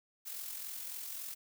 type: noise with amplitude modulation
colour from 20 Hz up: blue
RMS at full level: -41 dBFS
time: 0.25-1.35 s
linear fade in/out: 20 ms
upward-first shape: sine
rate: 43.6 Hz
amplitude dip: 45%
effects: none